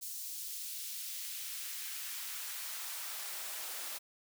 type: noise with high-pass filter sweep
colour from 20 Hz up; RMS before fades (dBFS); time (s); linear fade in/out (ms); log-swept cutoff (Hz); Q
white; -42; 0.01-3.99; 20; 5700 to 450; 0.81
effects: none